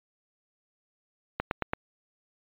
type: click train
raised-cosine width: 0.5 ms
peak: -12 dBFS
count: 4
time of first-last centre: 1.4-1.734 s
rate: 8.97 Hz
effects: resampled to 8000 Hz